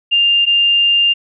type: tone pair in turn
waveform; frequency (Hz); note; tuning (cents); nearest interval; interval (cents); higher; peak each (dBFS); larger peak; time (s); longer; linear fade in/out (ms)
sine; 2800 / 2800; F7 / F7; +4 / +4; unison; 0; neither; -9; neither; 0.11-0.46 / 0.46-1.14; second; 20
effects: none